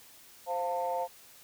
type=chord; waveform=sine; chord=F major; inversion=second; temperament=equal with one note detuned; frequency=523.3 / 698.5 / 896.4 Hz; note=C5 / F5 / A5; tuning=0 / 0 / +32 cents; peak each=-33 dBFS; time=0.46-1.08 s; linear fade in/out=50 ms; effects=tanh soft clip ceiling -22 dBFS + white hiss -55 dBFS RMS until 1.43 s